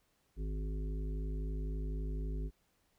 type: harmonic tone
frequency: 51.91 Hz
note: G#1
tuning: in tune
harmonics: 1 / 3 / 5 / 7 / 8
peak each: -35 / -45 / -49 / -52 / -53 dBFS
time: 0.36-2.51 s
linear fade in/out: 50 ms
effects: pink hiss -75 dBFS RMS until 2.98 s